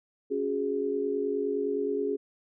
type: chord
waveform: sine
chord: C# suspended fourth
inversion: none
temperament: equal with one note detuned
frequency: 277.2 / 365.7 / 415.3 Hz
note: C#4 / F#4 / G#4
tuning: 0 / -20 / 0 cents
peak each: -33 / -34 / -28 dBFS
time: 0.3-2.17 s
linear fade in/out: 20 ms
effects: none